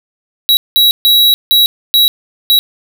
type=tone bursts at uneven times; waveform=square; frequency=3878 Hz; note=B7; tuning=32 cents flat; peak=-6 dBFS; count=6; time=0.49-0.57 / 0.76-0.91 / 1.05-1.34 / 1.51-1.66 / 1.94-2.08 / 2.5-2.59 s; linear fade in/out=0 ms; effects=none